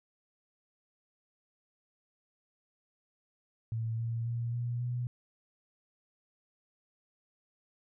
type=tone with pitch steps; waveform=sine; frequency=113.2 / 115.45 / 117.73 / 120.07 / 122.45 Hz; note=A2 / A#2 / A#2 / B2 / B2; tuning=+50 / -16 / +18 / -48 / -14 cents; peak=-31 dBFS; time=3.72-5.07 s; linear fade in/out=0 ms; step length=270 ms; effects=none